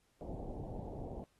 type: low-pass noise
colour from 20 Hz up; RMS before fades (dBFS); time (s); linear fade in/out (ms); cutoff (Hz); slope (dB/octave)
pink; -44; 0.21-1.24; 0; 800; 48
effects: pink hiss -75 dBFS RMS until 1.39 s + AAC 32 kbps